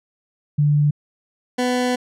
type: tone pair in turn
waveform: sine / 20% pulse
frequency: 147.2 / 249.1 Hz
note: D3 / B3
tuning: +4 / +15 cents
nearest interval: major sixth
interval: 911 cents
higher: second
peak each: -13 dBFS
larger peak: neither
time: 0.58-0.91 / 1.58-1.96 s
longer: second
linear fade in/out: 10 ms
effects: low-pass 9000 Hz 12 dB/octave